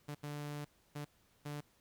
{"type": "tone bursts at uneven times", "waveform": "sawtooth", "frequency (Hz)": 146.83, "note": "D3", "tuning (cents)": 0, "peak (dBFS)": -37, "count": 4, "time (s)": [[0.08, 0.15], [0.23, 0.65], [0.95, 1.05], [1.45, 1.61]], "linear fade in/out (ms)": 10, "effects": ["pink hiss -71 dBFS RMS until 1.8 s"]}